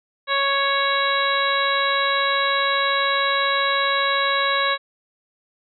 harmonic tone, 554.4 Hz, C#5, in tune, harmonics 1 / 2 / 3 / 4 / 5 / 6 / 7, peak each -26 / -22 / -24 / -27 / -33 / -32 / -25 dBFS, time 0.27-4.78 s, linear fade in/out 50 ms, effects none

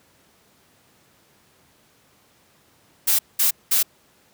blue noise bursts, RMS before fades -18 dBFS, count 3, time 3.07-3.83 s, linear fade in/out 10 ms, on 120 ms, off 200 ms, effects pink hiss -58 dBFS RMS until 4.33 s + high-pass 100 Hz 12 dB/octave

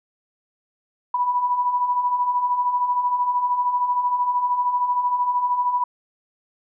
sine beating tone pair, 973 / 986 Hz, B5 / B5, -26 / -3 cents, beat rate 13 Hz, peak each -27 / -19 dBFS, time 1.14-5.84 s, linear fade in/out 5 ms, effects none

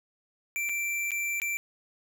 square tone with dropouts, 2347 Hz, D7, 2 cents flat, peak -29 dBFS, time 0.56-1.57 s, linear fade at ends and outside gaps 0 ms, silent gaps 0.69-0.694 / 1.107-1.117 / 1.4-1.418 s, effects none

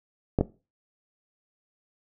clicks, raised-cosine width 2 ms, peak -8 dBFS, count 2, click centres 0.388 / 0.41 s, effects noise-tail reverb RT60 0.3 s tail -18 dB re dry

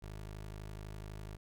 20% pulse tone, 52 Hz, G#1, 3 cents sharp, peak -39 dBFS, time 0.02-1.37 s, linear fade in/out 10 ms, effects none

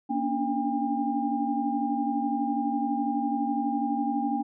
sine tone cluster, 236 / 282.4 / 294.4 / 803 Hz, A#3 / C#4 / D4 / G5, +22 / +32 / +4 / +41 cents, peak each -30 / -30 / -33 / -29 dBFS, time 0.09-4.43 s, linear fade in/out 20 ms, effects none

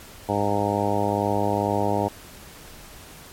harmonic tone, 102.2 Hz, G#2, 27 cents flat, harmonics 1 / 2 / 3 / 4 / 5 / 6 / 7 / 8 / 9, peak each -29 / -29 / -29 / -29 / -29 / -29 / -29 / -29 / -29 dBFS, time 0.28-2.09 s, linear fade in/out 20 ms, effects pink hiss -44 dBFS RMS until 3.32 s + MP3 64 kbps

